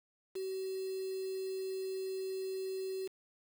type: tone with quantisation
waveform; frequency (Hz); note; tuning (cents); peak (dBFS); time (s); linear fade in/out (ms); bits
sine; 380.1; F#4; +47; -36; 0.35-3.08; 10; 8
effects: none